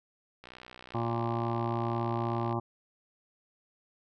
click train, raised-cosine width 0.3 ms, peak -31 dBFS, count 131, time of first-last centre 0.44-2.527 s, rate 62.3 Hz
harmonic tone, 116.54 Hz, A#2, in tune, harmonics 1 / 2 / 3 / 5 / 6 / 7 / 8 / 9 / 10, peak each -33 / -37 / -35 / -42 / -41 / -38 / -42 / -40 / -42 dBFS, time 0.94-2.6 s, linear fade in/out 10 ms
effects none

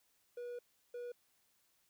triangle tone bursts at uneven times, 484.5 Hz, B4, 33 cents flat, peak -40 dBFS, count 2, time 0.37-0.59 / 0.94-1.12 s, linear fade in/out 5 ms, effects white hiss -75 dBFS RMS until 1.89 s

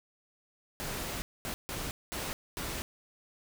pink noise bursts at uneven times, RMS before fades -37 dBFS, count 5, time 0.8-1.22 / 1.45-1.54 / 1.69-1.91 / 2.12-2.33 / 2.57-2.82 s, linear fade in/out 0 ms, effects none

